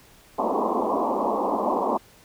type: band-pass noise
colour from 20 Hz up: white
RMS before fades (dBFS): -24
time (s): 0.38-1.98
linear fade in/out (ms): 10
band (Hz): 200 to 1100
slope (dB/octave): 96
effects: pink hiss -53 dBFS RMS until 2.24 s